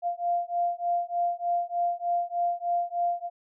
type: beating tone pair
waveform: sine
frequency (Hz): 695 / 698.3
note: F5 / F5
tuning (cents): -9 / 0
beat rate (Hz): 3.3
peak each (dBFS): -28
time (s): 0.02-3.3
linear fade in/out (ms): 50
effects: none